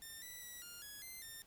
5% pulse tone with pitch steps, 1806 / 1971 / 1946 / 1409 / 1678 / 2072 / 1812 Hz, A6 / B6 / B6 / F6 / G#6 / C7 / A#6, +45 / -4 / -26 / +15 / +17 / -17 / -50 cents, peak -39 dBFS, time 0.02-1.42 s, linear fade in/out 0 ms, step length 200 ms, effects pink hiss -67 dBFS RMS until 1.46 s

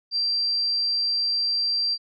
sine tone, 4713 Hz, D8, 5 cents sharp, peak -21 dBFS, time 0.11-1.98 s, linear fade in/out 50 ms, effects none

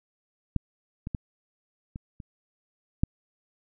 clicks, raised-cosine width 5 ms, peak -12 / -21 / -17 / -24 / -28 / -9 dBFS, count 6, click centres 0.563 / 1.071 / 1.148 / 1.959 / 2.202 / 3.035 s, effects none

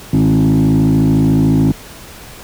sine tone with frequency modulation, 207.7 Hz, G#3, in tune, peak -6 dBFS, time 0.13-1.72 s, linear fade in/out 5 ms, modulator 53.9 Hz, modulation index 1.9, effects tanh soft clip ceiling -7 dBFS + pink hiss -35 dBFS RMS until 2.43 s

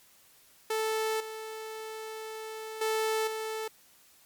sawtooth tone with level steps, 439.1 Hz, A4, 4 cents flat, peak -24 / -34 / -23 / -29 dBFS, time 0.7-3.68 s, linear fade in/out 5 ms, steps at 1.2 / 2.81 / 3.27 s, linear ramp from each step 5 ms, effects white hiss -60 dBFS RMS until 4.25 s + MP3 96 kbps

